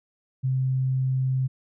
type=tone; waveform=sine; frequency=130.81 Hz; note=C3; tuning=in tune; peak=-21 dBFS; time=0.43-1.48 s; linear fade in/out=20 ms; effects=none